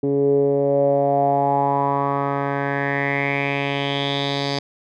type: tone with low-pass filter sweep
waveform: 10% pulse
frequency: 140.3 Hz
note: C#3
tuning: 21 cents sharp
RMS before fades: -20 dBFS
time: 0.03-4.59 s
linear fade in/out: 5 ms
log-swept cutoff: 360 to 4600 Hz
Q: 5.5
effects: none